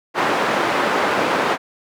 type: band-pass noise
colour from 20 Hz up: white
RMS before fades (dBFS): -19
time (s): 0.14-1.58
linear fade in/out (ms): 50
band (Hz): 250 to 1300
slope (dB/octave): 12
effects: none